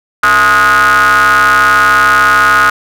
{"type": "ring-modulated tone", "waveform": "square", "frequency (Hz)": 98.8, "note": "G2", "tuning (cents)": 14, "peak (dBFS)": -3, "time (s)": [0.23, 2.7], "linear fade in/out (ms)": 5, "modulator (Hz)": 1350, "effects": []}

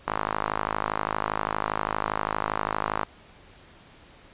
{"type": "tone with band-pass filter", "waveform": "sawtooth", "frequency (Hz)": 52.5, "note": "G#1", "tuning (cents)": 19, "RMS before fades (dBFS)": -29, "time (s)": [0.07, 3.04], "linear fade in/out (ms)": 0, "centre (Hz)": 1100, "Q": 2.3, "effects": ["pink hiss -52 dBFS RMS until 4.33 s", "resampled to 8000 Hz"]}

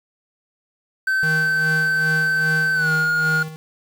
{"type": "tone with pitch glide", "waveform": "triangle", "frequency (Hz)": [1540, 1428.6], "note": ["G6", "F6"], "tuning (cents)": [-31, 39], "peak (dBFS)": -15, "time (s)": [1.07, 3.43], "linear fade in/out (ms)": 5, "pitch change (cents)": -130, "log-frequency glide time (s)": [2.74, 2.92]}
{"type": "tone with tremolo", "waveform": "square", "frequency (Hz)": 157.4, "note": "D#3", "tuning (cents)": 20, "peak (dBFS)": -23, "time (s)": [1.23, 3.56], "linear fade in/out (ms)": 0, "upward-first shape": "sine", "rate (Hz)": 2.5, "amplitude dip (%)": 70}
{"effects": ["7-bit"]}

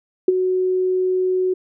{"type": "tone with ADSR envelope", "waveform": "sine", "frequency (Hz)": 370, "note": "F#4", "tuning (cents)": 0, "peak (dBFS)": -7, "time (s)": [0.28, 1.54], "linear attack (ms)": 4, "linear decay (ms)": 23, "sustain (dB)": -9, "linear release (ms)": 10, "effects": []}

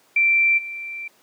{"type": "tone with level steps", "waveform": "sine", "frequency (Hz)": 2349, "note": "D7", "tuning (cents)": 0, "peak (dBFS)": [-14, -29], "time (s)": [0.16, 1.08], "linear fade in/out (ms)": 5, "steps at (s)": 0.57, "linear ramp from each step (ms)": 20, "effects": ["pink hiss -57 dBFS RMS until 1.22 s", "high-pass 300 Hz 12 dB/octave"]}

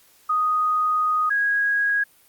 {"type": "tone pair in turn", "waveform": "sine", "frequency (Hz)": [1244.5, 1648.6], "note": ["D#6", "G#6"], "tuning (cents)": [0, -13], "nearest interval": "perfect fourth", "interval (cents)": 487, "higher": "second", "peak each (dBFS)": -18, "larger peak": "neither", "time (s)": [[0.29, 1.3], [1.3, 2.04]], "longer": "first", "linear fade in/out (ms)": 10, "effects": ["white hiss -56 dBFS RMS until 2.28 s", "Opus 48 kbps"]}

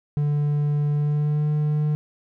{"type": "tone with pitch glide", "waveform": "triangle", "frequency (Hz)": [146.83, 150.26], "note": ["D3", "D3"], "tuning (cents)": [0, 40], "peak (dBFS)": -17, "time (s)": [0.17, 1.95], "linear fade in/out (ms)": 0, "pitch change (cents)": 40, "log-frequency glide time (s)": [0.92, 1.5], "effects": []}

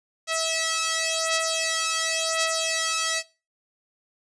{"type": "beating tone pair", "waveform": "5% pulse", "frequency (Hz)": [649, 649.93], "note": ["E5", "E5"], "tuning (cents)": [-27, -25], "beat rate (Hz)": 0.93, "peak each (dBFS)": [-14, -17], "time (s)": [0.27, 3.23], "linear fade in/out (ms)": 50, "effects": ["noise-tail reverb RT60 0.3 s tail -20 dB re dry", "resampled to 22050 Hz"]}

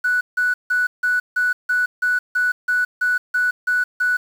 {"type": "tone bursts", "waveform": "triangle", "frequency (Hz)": 1480, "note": "F#6", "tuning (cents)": 0, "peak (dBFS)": -12, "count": 13, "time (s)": [0.04, 4.17], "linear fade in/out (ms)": 10, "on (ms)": 170, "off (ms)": 160, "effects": ["tanh soft clip ceiling -13 dBFS", "7-bit"]}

